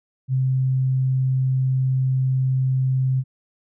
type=tone; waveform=sine; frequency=130.81 Hz; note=C3; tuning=in tune; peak=-17 dBFS; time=0.28-3.24 s; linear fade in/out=50 ms; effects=none